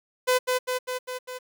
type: tone with echo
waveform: sawtooth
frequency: 505 Hz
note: B4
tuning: 39 cents sharp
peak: -15 dBFS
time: 0.27-0.39 s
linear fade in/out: 20 ms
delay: 200 ms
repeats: 5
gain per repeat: -3 dB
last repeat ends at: 1.39 s
effects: 9-bit